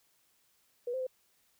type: tone with pitch steps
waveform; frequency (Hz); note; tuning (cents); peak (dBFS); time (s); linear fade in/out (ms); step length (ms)
sine; 484.4 / 520 / 514; B4 / C5 / C5; -34 / -11 / -31; -32; 0.87-1.068; 5; 66
effects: white hiss -71 dBFS RMS until 1.59 s